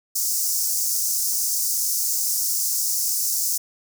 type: high-pass noise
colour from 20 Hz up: pink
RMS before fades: -23 dBFS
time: 0.15-3.58 s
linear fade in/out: 10 ms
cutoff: 5300 Hz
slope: 48 dB/octave
effects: none